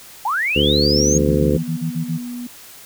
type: linear sweep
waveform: sine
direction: up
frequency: 782 to 6650 Hz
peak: -17 dBFS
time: 0.25-1.18 s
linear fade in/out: 5 ms
type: harmonic tone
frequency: 73 Hz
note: D2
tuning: 10 cents flat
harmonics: 1 / 2 / 3 / 4 / 5 / 6 / 7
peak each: -22 / -22 / -22 / -22 / -22 / -22 / -22 dBFS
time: 0.55-1.58 s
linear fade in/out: 20 ms
type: tone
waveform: sine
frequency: 243.2 Hz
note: B3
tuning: 26 cents flat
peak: -26 dBFS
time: 0.94-2.47 s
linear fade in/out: 5 ms
type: tone bursts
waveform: sine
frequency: 163.6 Hz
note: E3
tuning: 13 cents flat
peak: -19 dBFS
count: 8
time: 1.13-2.182 s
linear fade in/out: 20 ms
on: 100 ms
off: 36 ms
effects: white hiss -41 dBFS RMS until 2.85 s